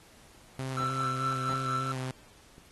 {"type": "tone with vibrato", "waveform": "sawtooth", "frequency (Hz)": 130.81, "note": "C3", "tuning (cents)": 0, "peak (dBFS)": -29, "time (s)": [0.59, 2.11], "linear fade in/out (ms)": 0, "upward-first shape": "square", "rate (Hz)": 3.3, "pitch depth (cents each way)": 16}
{"type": "tone with tremolo", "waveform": "triangle", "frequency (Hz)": 1336, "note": "E6", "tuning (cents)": 23, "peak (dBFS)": -27, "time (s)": [0.77, 1.92], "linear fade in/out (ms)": 2, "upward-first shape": "sine", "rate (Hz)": 4.4, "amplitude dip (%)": 50}
{"type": "click", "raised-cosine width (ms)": 3, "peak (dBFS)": -37, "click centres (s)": 2.581}
{"effects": ["pink hiss -57 dBFS RMS until 2.71 s", "AAC 32 kbps"]}